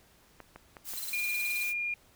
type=clicks; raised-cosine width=0.5 ms; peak=-30 dBFS; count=4; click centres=0.403 / 0.56 / 0.768 / 0.936 s
type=noise; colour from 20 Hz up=blue; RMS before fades=-39 dBFS; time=0.84-1.74 s; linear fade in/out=50 ms
type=tone bursts; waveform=15% pulse; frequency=4063 Hz; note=B7; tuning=48 cents sharp; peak=-30 dBFS; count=13; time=0.97-1.63 s; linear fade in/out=5 ms; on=24 ms; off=29 ms
type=tone; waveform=sine; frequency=2415 Hz; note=D7; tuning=48 cents sharp; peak=-30 dBFS; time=1.13-1.94 s; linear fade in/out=2 ms
effects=pink hiss -62 dBFS RMS until 2.15 s